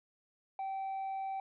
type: tone with tanh clipping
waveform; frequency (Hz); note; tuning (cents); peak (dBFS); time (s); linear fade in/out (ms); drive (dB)
sine; 774; G5; -22; -36; 0.59-1.4; 2; 2
effects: none